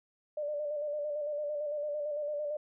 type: tone with vibrato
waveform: sine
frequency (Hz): 592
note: D5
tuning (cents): +14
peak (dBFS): -32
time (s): 0.37-2.57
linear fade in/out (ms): 5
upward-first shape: square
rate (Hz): 8.9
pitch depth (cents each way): 34
effects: none